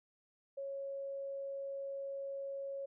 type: tone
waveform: sine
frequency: 551 Hz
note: C#5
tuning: 11 cents flat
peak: -39 dBFS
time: 0.57-2.86 s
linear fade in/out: 10 ms
effects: none